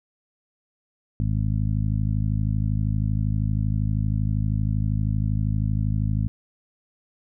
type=harmonic tone; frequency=52.7 Hz; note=G#1; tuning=26 cents sharp; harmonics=1 / 2 / 3 / 4 / 5; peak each=-26 / -23 / -28 / -31 / -37 dBFS; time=1.2-6.28 s; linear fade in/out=0 ms; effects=none